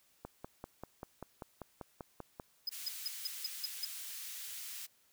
click train, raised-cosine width 1 ms, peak -29 dBFS, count 12, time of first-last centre 0.25-2.398 s, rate 5.12 Hz
square tone bursts, 5030 Hz, D#8, 18 cents sharp, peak -34 dBFS, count 7, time 2.67-3.851 s, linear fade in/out 5 ms, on 23 ms, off 170 ms
white high-pass noise, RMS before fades -45 dBFS, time 2.71-4.87 s, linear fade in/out 20 ms, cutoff 2100 Hz, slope 12 dB/octave
effects white hiss -70 dBFS RMS until 5.12 s

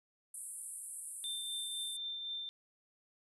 pink band-pass noise, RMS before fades -46 dBFS, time 0.34-1.97 s, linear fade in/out 5 ms, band 8300 to 11000 Hz, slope 96 dB/octave
sine tone with tremolo, 3576 Hz, A7, 27 cents sharp, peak -37 dBFS, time 1.24-2.49 s, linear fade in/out 0 ms, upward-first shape triangle, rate 3.9 Hz, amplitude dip 35%
effects none

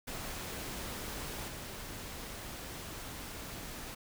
pink noise with level steps, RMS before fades -41 / -44 dBFS, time 0.07-3.95 s, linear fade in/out 10 ms, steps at 1.48 s, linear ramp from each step 2 ms, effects none

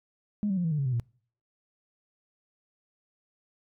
sine tone with pitch steps, 207.7 / 191.57 / 176.68 / 162.96 / 150.3 / 138.62 / 127.85 / 117.92 Hz, G#3 / G3 / F3 / E3 / D3 / C#3 / C3 / A#2, 0 / -40 / +20 / -20 / +40 / 0 / -40 / +20 cents, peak -24 dBFS, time 0.43-0.998 s, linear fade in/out 0 ms, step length 71 ms, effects noise-tail reverb RT60 0.5 s tail -26 dB re dry + tanh soft clip ceiling -20 dBFS

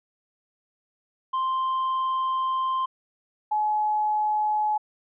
triangle / sine tone pair in turn, 1046.5 / 849.4 Hz, C6 / G#5, 0 / +39 cents, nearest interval major third, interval 361 cents, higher first, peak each -21 dBFS, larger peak neither, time 1.33-2.86 / 3.51-4.78 s, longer first, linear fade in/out 10 ms, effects resampled to 8000 Hz

